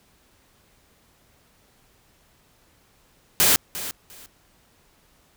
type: noise with echo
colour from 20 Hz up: white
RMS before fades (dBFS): -17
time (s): 3.4-3.56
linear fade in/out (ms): 0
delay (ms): 350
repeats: 2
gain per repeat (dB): -14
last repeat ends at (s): 4.26
effects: pink hiss -60 dBFS RMS until 5.36 s